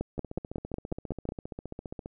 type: two click trains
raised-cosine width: 2 ms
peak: -24 / -17 dBFS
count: 29 / 8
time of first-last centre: 0.18-2.059 / 0.01-1.29 s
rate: 14.9 / 5.47 Hz
effects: none